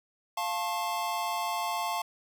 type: chord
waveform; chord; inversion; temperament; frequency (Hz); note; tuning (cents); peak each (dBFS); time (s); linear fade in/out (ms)
square; F augmented; none; equal with one note detuned; 698.5 / 880 / 1081.5; F5 / A5 / C#6; 0 / 0 / -43; -35 / -34 / -35; 0.37-2.02; 5
effects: none